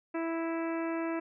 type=harmonic tone; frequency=329.6 Hz; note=E4; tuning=in tune; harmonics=1 / 2 / 3 / 4 / 5 / 6 / 7 / 8; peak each=-32 / -38 / -42 / -44 / -46 / -48 / -49 / -50 dBFS; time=0.14-1.2 s; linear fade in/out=10 ms; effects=none